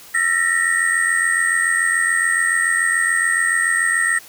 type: tone cluster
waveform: sine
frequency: 1339 / 1825 / 1912 / 8450 Hz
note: E6 / A#6 / A#6 / C9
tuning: +27 / -37 / +43 / +16 cents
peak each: -27 / -19 / -18 / -24 dBFS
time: 0.14-4.19 s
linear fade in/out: 10 ms
effects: white hiss -42 dBFS RMS until 4.28 s